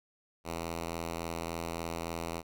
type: tone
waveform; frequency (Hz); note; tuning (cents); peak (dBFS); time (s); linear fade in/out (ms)
5% pulse; 83.5; E2; +23; -24; 0.44-2.43; 50
effects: none